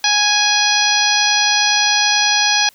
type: harmonic tone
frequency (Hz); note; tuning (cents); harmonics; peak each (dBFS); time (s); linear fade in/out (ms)
830.6; G#5; 0; 1 / 2 / 3 / 4 / 5 / 6 / 7; -20 / -20 / -20 / -20 / -20 / -20 / -20; 0.04-2.69; 2
effects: white hiss -50 dBFS RMS until 2.74 s